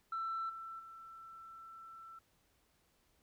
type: tone with level steps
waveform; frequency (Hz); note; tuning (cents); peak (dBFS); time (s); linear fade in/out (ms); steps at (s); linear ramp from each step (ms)
sine; 1335; E6; +22; -35 / -44 / -50; 0.12-2.19; 5; 0.49 / 0.79; 10
effects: tanh soft clip ceiling -33 dBFS + pink hiss -74 dBFS RMS until 3.22 s